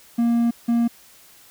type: tone bursts at uneven times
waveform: triangle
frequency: 234.6 Hz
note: A#3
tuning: 11 cents sharp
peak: -14 dBFS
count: 2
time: 0.18-0.51 / 0.68-0.88 s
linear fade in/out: 10 ms
effects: white hiss -50 dBFS RMS until 1.5 s